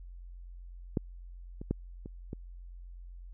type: clicks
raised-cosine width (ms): 3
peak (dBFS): -15 / -28 / -16 / -29 / -25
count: 5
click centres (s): 0.972 / 1.615 / 1.71 / 2.059 / 2.331
effects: added 44 Hz sine -44 dBFS peak until 3.33 s